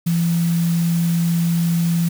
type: tone in noise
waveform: sine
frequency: 169 Hz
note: E3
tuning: 43 cents sharp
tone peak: -15 dBFS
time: 0.06-2.09 s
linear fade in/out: 10 ms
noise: white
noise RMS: -33 dBFS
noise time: 0.06-2.09 s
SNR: +15 dB
effects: none